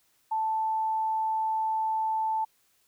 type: tone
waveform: sine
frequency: 880 Hz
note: A5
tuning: in tune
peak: -25 dBFS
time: 0.31-2.45 s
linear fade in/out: 10 ms
effects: white hiss -68 dBFS RMS until 2.87 s